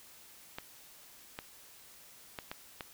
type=clicks; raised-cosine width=0.3 ms; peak=-23 dBFS; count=5; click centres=0.585 / 1.389 / 2.388 / 2.515 / 2.808 s; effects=white hiss -56 dBFS RMS until 2.93 s